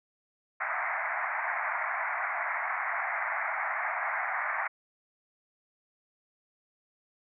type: band-pass noise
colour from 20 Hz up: white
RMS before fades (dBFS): -32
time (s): 0.6-4.68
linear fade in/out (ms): 10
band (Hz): 640 to 2200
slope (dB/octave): 96
effects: none